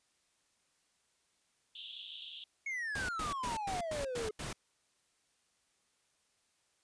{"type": "band-pass noise", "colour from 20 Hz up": "pink", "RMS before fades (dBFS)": -48, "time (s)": [1.75, 2.44], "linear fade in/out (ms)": 2, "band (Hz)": [2900, 3700], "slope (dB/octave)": 96}
{"type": "exponential sweep", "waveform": "triangle", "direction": "down", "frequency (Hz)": [2217, 418], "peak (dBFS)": -34, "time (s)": [2.66, 4.31], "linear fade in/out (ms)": 5}
{"type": "noise bursts", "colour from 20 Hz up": "pink", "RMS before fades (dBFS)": -41, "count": 7, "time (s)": [2.95, 4.53], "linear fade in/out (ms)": 5, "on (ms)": 140, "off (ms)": 100}
{"effects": ["white hiss -75 dBFS RMS until 6.83 s", "resampled to 22050 Hz"]}